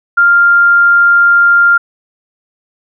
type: tone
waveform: sine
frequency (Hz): 1396.9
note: F6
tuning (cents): 0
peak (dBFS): -4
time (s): 0.17-1.78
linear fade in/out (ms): 10
effects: none